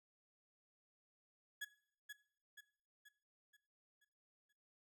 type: tone with echo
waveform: 35% pulse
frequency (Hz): 1683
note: G#6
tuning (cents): +23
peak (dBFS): -40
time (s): 1.61-1.65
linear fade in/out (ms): 10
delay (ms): 480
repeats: 6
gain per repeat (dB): -6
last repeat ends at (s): 4.53
effects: noise-tail reverb RT60 0.6 s tail -18 dB re dry